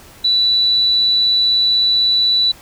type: tone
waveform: sine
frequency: 3958 Hz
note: B7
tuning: 3 cents sharp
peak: -11 dBFS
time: 0.24-2.52 s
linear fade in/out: 10 ms
effects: pink hiss -42 dBFS RMS until 2.61 s